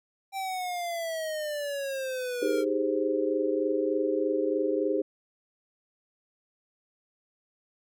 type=exponential sweep; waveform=square; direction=down; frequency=784 to 458.4 Hz; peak=-31 dBFS; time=0.32-2.65 s; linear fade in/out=50 ms
type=chord; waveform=sine; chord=Ab major seventh; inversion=second; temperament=equal; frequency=311.1 / 392 / 415.3 / 523.3 Hz; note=Eb4 / G4 / Ab4 / C5; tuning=0 / 0 / 0 / 0 cents; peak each=-30 dBFS; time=2.42-5.02 s; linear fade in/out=5 ms
effects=none